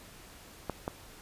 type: clicks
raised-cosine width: 1 ms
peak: -18 dBFS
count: 2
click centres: 0.697 / 0.879 s
effects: pink hiss -52 dBFS RMS until 1.21 s + resampled to 32000 Hz